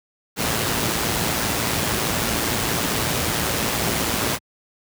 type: noise with amplitude modulation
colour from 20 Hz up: pink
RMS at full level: -20 dBFS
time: 0.36-4.39 s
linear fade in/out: 50 ms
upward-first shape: sine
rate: 113 Hz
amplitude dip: 40%
effects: high-pass 80 Hz 12 dB/octave